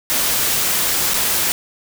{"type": "noise with dropouts", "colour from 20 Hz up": "white", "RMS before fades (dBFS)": -18, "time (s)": [0.1, 1.52], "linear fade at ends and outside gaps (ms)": 0, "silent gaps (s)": [1.136, 1.142], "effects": []}